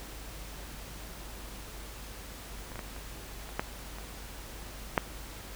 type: clicks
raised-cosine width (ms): 0.5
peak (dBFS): -30 / -26 / -22 / -30 / -29 / -13 / -29 / -8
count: 8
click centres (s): 2.718 / 2.757 / 2.792 / 2.964 / 3.491 / 3.595 / 3.985 / 4.978
effects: added 50 Hz sine -45 dBFS peak until 5.55 s + pink hiss -46 dBFS RMS until 5.55 s